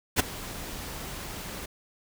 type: noise with ADSR envelope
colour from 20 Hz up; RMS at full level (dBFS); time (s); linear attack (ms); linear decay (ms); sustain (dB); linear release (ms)
pink; -19; 0.16-1.66; 37; 12; -19; 8
effects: none